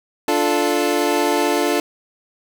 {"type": "chord", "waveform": "25% pulse", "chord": "D minor", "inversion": "none", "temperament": "equal", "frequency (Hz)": [293.7, 349.2, 440], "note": ["D4", "F4", "A4"], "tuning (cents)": [0, 0, 0], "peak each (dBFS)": -17, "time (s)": [0.28, 1.8], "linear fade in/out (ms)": 2, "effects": []}